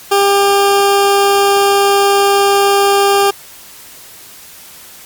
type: tone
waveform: 20% pulse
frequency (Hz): 399.3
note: G4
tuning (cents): +32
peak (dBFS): -3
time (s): 0.11-3.31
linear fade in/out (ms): 10
effects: white hiss -36 dBFS RMS until 5.05 s + MP3 96 kbps